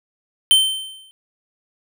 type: tone with exponential decay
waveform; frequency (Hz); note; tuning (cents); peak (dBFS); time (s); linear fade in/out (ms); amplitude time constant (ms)
square; 3100; G7; -20; -8; 0.51-1.11; 0; 130
effects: none